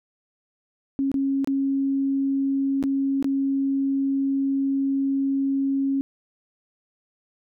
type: tone with dropouts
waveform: sine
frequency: 273.2 Hz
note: C#4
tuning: 25 cents flat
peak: -20 dBFS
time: 0.99-6.01 s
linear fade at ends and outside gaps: 0 ms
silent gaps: 1.116-1.142 / 1.445-1.474 / 2.827-2.838 / 3.226-3.244 s
effects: none